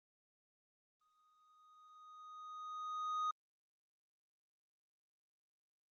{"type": "tone with exponential growth", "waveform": "triangle", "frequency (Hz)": 1244.5, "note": "D#6", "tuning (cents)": 0, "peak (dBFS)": -32, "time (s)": [1.01, 3.31], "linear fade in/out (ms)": 5, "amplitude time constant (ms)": 500, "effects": ["Opus 24 kbps"]}